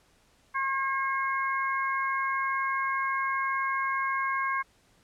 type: harmonic tone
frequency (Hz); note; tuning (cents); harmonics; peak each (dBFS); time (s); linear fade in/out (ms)
539; C#5; -49; 2 / 3 / 4; -28 / -32 / -34; 0.54-4.63; 20
effects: pink hiss -64 dBFS RMS until 5.03 s + low-pass 10000 Hz 12 dB/octave